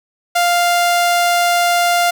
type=tone; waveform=sawtooth; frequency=698.5 Hz; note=F5; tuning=in tune; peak=-8 dBFS; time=0.35-2.11 s; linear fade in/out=10 ms; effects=none